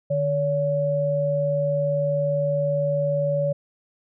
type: tone pair together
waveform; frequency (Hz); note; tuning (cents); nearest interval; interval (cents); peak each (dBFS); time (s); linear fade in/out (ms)
sine; 150 / 567.6; D3 / C#5; +37 / +41; octave + major seventh; 2304; -25 / -21; 0.1-3.53; 10
effects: none